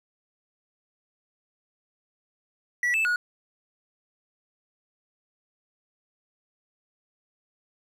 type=tone with pitch steps; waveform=triangle; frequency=1947 / 2632 / 1452 Hz; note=B6 / E7 / F#6; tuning=-25 / -3 / -33 cents; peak=-20 dBFS; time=2.83-3.16 s; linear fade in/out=2 ms; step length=110 ms; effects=none